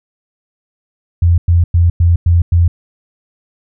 sine tone bursts, 85.8 Hz, F2, 30 cents flat, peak -6 dBFS, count 6, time 1.22-2.68 s, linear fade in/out 5 ms, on 160 ms, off 100 ms, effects none

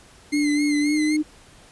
sawtooth tone with vibrato, 2093 Hz, C7, in tune, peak -24 dBFS, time 0.32-1.17 s, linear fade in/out 10 ms, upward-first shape sine, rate 3.8 Hz, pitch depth 63 cents each way
sine tone with pitch glide, 293.7 to 304.8 Hz, D4 to D#4, 0 to -36 cents, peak -18 dBFS, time 0.32-1.23 s, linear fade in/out 20 ms, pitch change +64 cents, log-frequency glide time 0.88-0.96 s
effects pink hiss -50 dBFS RMS until 1.71 s + resampled to 24000 Hz

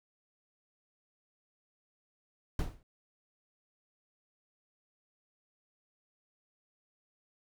brown noise with exponential decay, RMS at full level -27 dBFS, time 2.59-2.83 s, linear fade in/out 2 ms, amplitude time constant 51 ms, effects none

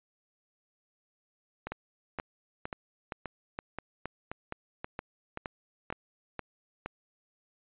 two click trains, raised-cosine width 0.5 ms, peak -20 / -21 dBFS, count 12 / 9, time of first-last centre 1.72-6.86 / 1.67-5.903 s, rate 2.14 / 1.89 Hz, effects resampled to 8000 Hz

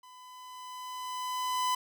45% pulse tone with level ramp, 1006 Hz, B5, 32 cents sharp, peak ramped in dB -51 to -26 dBFS, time 0.03-1.75 s, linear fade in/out 5 ms, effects none

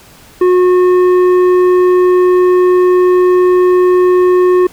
triangle tone with tanh clipping, 362.9 Hz, F#4, 34 cents flat, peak -7 dBFS, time 0.41-4.67 s, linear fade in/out 5 ms, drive 13 dB, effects pink hiss -40 dBFS RMS until 4.72 s

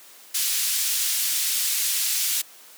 white band-pass noise, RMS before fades -24 dBFS, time 0.34-2.42 s, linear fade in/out 10 ms, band 2800 to 15000 Hz, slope 12 dB/octave, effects white hiss -48 dBFS RMS until 2.77 s + high-pass 300 Hz 12 dB/octave

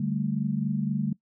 sine chord, D suspended fourth, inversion none, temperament equal, 146.83 / 196 / 220 Hz, D3 / G3 / A3, 0 / 0 / 0 cents, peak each -29 dBFS, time 0-1.13 s, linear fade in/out 5 ms, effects noise-tail reverb RT60 0.1 s tail -21 dB re dry

